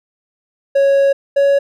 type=tone pair in turn; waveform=triangle; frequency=553 / 559.1 Hz; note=C#5 / C#5; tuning=-4 / +15 cents; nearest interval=unison; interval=19 cents; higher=second; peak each=-7 dBFS; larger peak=neither; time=0.75-1.13 / 1.36-1.59 s; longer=first; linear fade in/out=10 ms; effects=none